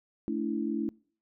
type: chord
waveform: sine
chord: A suspended fourth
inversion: none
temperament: equal with one note detuned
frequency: 220 / 286.6 / 329.6 Hz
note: A3 / D4 / E4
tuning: 0 / -42 / 0 cents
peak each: -33 dBFS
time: 0.28-0.89 s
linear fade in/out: 0 ms
effects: noise-tail reverb RT60 0.5 s tail -26 dB re dry